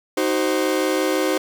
40% pulse chord, C diminished, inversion first, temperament equal with one note detuned, 311.1 / 377.1 / 523.3 Hz, Eb4 / Gb4 / C5, 0 / +33 / 0 cents, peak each -22 dBFS, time 0.17-1.38 s, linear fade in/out 5 ms, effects none

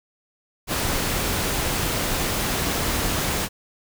pink noise, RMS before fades -24 dBFS, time 0.67-3.49 s, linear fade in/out 50 ms, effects none

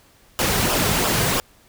pink noise with flanger, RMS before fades -20 dBFS, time 0.39-1.4 s, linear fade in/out 0 ms, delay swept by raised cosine 0.47 to 3.57 ms, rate 3 Hz, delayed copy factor -0.6, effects pink hiss -54 dBFS RMS until 1.68 s

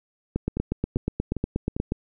two click trains, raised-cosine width 3 ms, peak -11 / -15 dBFS, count 14 / 4, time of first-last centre 0.36-1.921 / 0.57-1.765 s, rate 8.33 / 2.51 Hz, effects none

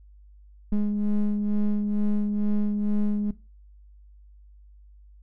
triangle ring-modulated tone, 104.1 Hz, G#2, 5 cents sharp, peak -15 dBFS, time 0.72-3.31 s, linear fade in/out 5 ms, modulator 103 Hz, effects noise-tail reverb RT60 0.3 s tail -19 dB re dry + added 50 Hz sine -48 dBFS peak until 5.22 s

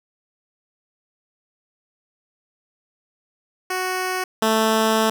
10% pulse tone pair in turn, 370 / 220.6 Hz, F#4 / A3, 0 / +5 cents, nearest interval major sixth, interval 895 cents, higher first, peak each -14 / -8 dBFS, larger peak second, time 3.7-4.24 / 4.42-5.1 s, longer second, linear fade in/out 5 ms, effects none

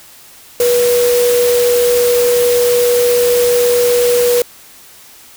sine tone in noise, 485 Hz, B4, 31 cents flat, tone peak -9 dBFS, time 0.6-4.42 s, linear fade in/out 2 ms, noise white, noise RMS -20 dBFS, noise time 0.6-4.42 s, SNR +8 dB, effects white hiss -40 dBFS RMS until 5.36 s

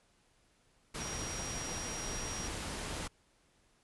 sine tone in noise, 5700 Hz, F8, 34 cents sharp, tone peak -42 dBFS, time 1-2.48 s, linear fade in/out 10 ms, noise pink, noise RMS -40 dBFS, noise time 0.94-3.08 s, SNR -5 dB, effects pink hiss -70 dBFS RMS until 3.83 s + resampled to 24000 Hz

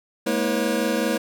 square tone cluster, 213.2 / 238 / 322.4 / 483.4 / 548 Hz, G#3 / A#3 / E4 / B4 / C#5, +46 / +36 / -38 / -37 / -20 cents, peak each -28 dBFS, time 0.26-1.18 s, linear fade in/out 10 ms, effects none

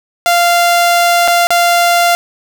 sawtooth tone with dropouts, 694 Hz, F5, 11 cents flat, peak -4 dBFS, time 0.26-2.15 s, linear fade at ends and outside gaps 0 ms, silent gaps 1.277-1.281 / 1.47-1.505 s, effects none

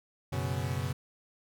40% pulse chord, F# suspended fourth, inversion none, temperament equal, 92.5 / 123.47 / 138.59 Hz, F#2 / B2 / C#3, 0 / 0 / 0 cents, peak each -34 dBFS, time 0.32-0.93 s, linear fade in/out 10 ms, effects none

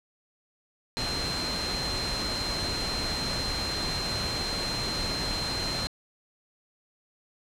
sine tone in noise, 4137 Hz, C8, 20 cents flat, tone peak -31 dBFS, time 0.97-5.87 s, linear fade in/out 0 ms, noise pink, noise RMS -32 dBFS, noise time 0.97-5.87 s, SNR -2 dB, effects low-pass 8000 Hz 12 dB/octave

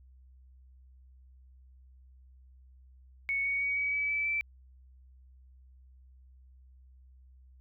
sine tone with pitch steps, 2217 / 2235 / 2253 / 2271 / 2290 / 2308 / 2327 Hz, C#7 / C#7 / C#7 / C#7 / D7 / D7 / D7, 0 / +14 / +28 / +41 / -44 / -31 / -17 cents, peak -28 dBFS, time 3.29-4.41 s, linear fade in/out 0 ms, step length 160 ms, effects added 64 Hz sine -54 dBFS peak until 7.6 s

